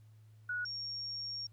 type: tone pair in turn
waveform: sine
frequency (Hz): 1463 / 5543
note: F#6 / F8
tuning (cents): -20 / -14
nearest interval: octave + major seventh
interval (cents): 2306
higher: second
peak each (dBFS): -34 / -38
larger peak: first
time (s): 0.49-0.65 / 0.65-1.47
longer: second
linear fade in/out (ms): 5
effects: added 108 Hz sine -56 dBFS peak until 1.52 s + pink hiss -75 dBFS RMS until 1.52 s